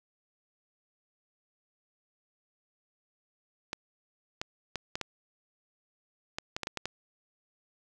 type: clicks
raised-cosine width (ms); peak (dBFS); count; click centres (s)
0.2; -16; 11; 3.731 / 4.415 / 4.757 / 4.955 / 5.013 / 6.385 / 6.565 / 6.633 / 6.671 / 6.773 / 6.856
effects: none